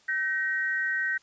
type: tone pair together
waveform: sine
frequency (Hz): 1539.1 / 1885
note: G6 / A#6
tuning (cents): -32 / +19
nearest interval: major third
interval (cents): 351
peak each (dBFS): -28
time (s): 0.08-1.18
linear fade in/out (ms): 10
effects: white hiss -61 dBFS RMS until 1.22 s + resampled to 16000 Hz